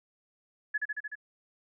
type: tone with echo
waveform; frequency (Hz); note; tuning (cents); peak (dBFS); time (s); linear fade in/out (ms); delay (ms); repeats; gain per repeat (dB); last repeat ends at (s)
sine; 1701; G#6; +41; -26; 0.74-0.78; 10; 75; 5; -2; 1.155
effects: none